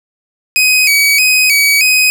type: tone with vibrato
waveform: sawtooth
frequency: 2388 Hz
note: D7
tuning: 28 cents sharp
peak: -4 dBFS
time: 0.56-2.1 s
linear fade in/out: 0 ms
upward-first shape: square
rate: 1.6 Hz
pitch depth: 88 cents each way
effects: none